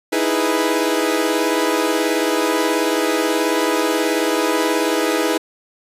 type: chord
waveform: sawtooth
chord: E major seventh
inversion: third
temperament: equal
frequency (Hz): 311.1 / 329.6 / 415.3 / 493.9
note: D#4 / E4 / G#4 / B4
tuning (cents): 0 / 0 / 0 / 0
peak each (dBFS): -18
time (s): 0.12-5.38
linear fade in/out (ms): 10
effects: resampled to 32000 Hz